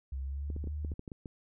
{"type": "tone with pitch glide", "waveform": "sine", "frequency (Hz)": [66.8, 74.98], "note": ["C2", "D2"], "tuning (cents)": [36, 36], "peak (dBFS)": -34, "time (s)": [0.12, 0.94], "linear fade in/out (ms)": 5, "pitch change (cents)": 200, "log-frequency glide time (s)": [0.22, 0.6]}
{"type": "clicks", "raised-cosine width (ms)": 3, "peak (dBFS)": -29, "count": 10, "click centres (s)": [0.502, 0.564, 0.641, 0.673, 0.848, 0.918, 0.994, 1.078, 1.118, 1.258]}
{"effects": []}